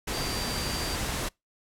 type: tone in noise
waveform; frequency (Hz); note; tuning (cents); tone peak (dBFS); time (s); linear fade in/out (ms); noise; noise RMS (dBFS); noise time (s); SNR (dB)
sine; 4699; D8; 0; -36; 0.13-0.96; 10; pink; -31; 0.07-1.29; -8
effects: noise-tail reverb RT60 0.2 s tail -26 dB re dry + low-pass 12000 Hz 12 dB/octave